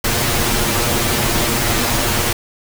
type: noise with comb filter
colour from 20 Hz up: pink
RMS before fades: -17 dBFS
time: 0.04-2.33 s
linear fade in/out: 5 ms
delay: 8.5 ms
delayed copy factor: +0.85
effects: none